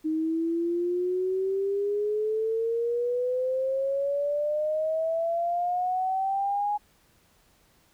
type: exponential sweep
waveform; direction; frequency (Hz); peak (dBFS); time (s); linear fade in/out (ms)
sine; up; 311.2 to 835; -24; 0.04-6.78; 20
effects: pink hiss -63 dBFS RMS until 7.93 s